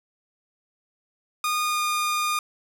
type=tone with pitch glide; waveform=sawtooth; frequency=1226 to 1217.5 Hz; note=D#6 to D#6; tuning=-26 to -38 cents; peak=-19 dBFS; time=1.44-2.39 s; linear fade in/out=2 ms; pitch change=-12 cents; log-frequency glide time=1.63-1.82 s; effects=none